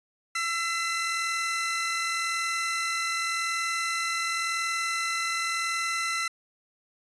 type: tone pair together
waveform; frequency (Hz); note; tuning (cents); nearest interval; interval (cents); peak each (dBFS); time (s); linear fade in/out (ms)
sawtooth; 1339.7 / 2030; E6 / B6; +28 / +47; perfect fifth; 719; -26; 0.35-6.28; 5
effects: resampled to 22050 Hz